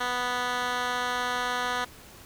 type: tone with band-pass filter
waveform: 10% pulse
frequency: 246.9 Hz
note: B3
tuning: in tune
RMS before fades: -29 dBFS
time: 0-1.85 s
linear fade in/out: 10 ms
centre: 2000 Hz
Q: 0.72
effects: pink hiss -49 dBFS RMS until 2.25 s